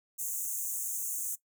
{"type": "high-pass noise", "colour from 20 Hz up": "pink", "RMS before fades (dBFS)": -35, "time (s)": [0.18, 1.36], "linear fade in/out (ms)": 20, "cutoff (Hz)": 6300, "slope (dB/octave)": 96, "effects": ["noise-tail reverb RT60 0.1 s tail -18 dB re dry"]}